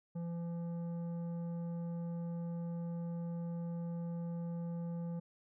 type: tone with tanh clipping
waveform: sine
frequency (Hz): 170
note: F3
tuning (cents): -46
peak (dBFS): -39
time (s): 0.15-5.2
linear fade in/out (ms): 10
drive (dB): 10
effects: none